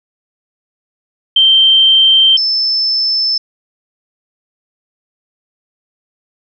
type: tone pair in turn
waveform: sine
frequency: 3134 / 5271 Hz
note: G7 / E8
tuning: -1 / -1 cents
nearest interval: major sixth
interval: 900 cents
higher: second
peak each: -5 / -11 dBFS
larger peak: first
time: 1.36-2.37 / 2.37-3.38 s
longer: neither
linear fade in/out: 5 ms
effects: none